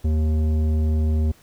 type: tone with tanh clipping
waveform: sine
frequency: 77.78 Hz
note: D#2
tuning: in tune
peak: -19 dBFS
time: 0.04-1.32 s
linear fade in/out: 10 ms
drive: 12 dB
effects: pink hiss -54 dBFS RMS until 1.42 s